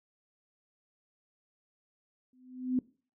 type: tone with exponential growth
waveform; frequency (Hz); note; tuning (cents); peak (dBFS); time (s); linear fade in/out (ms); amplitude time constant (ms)
sine; 254.2; C4; -50; -23; 2.33-2.79; 2; 98
effects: noise-tail reverb RT60 0.4 s tail -21 dB re dry